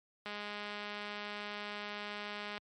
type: click train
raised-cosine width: 0.3 ms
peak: -26 dBFS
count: 481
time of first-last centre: 0.26-2.579 s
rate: 207 Hz
effects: high-pass 80 Hz 12 dB/octave + MP3 64 kbps